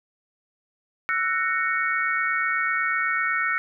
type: chord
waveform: sine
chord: F# dominant seventh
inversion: third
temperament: just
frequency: 1332 / 1480 / 1850 / 2220 Hz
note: E6 / F#6 / A#6 / C#7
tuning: +18 / 0 / -14 / +2 cents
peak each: -27 dBFS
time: 1.09-3.58 s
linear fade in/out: 0 ms
effects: none